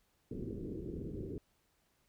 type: low-pass noise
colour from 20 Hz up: white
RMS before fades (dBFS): -42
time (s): 0.31-1.38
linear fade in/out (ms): 2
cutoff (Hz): 420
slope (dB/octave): 48
effects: pink hiss -75 dBFS RMS until 2.08 s